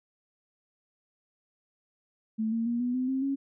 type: tone with pitch steps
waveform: sine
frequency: 220 / 228.3 / 236.9 / 245.8 / 255.1 / 264.7 / 274.6 Hz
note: A3 / A#3 / A#3 / B3 / C4 / C4 / C#4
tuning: 0 / -36 / +28 / -8 / -44 / +20 / -16 cents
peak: -26 dBFS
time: 2.38-3.36 s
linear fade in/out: 20 ms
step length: 140 ms
effects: none